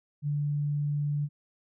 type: tone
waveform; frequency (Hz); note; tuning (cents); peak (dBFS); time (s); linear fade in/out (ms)
sine; 146.1; D3; -9; -26; 0.22-1.29; 50
effects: none